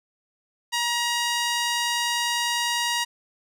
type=tone with band-pass filter; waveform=sawtooth; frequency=950 Hz; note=A#5; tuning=33 cents sharp; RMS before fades=-25 dBFS; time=0.72-3.05 s; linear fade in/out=20 ms; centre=4400 Hz; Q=0.59; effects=none